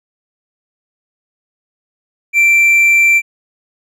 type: tone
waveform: triangle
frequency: 2349 Hz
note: D7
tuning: in tune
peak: -5 dBFS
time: 2.33-3.22 s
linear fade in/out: 50 ms
effects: none